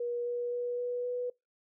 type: tone with pitch steps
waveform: sine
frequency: 480 / 483.1 / 486.1 / 489.2 / 492.4 Hz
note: B4 / B4 / B4 / B4 / B4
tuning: -49 / -38 / -28 / -16 / -5 cents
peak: -31 dBFS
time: 0-1.3 s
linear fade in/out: 5 ms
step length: 260 ms
effects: noise-tail reverb RT60 0.2 s tail -24 dB re dry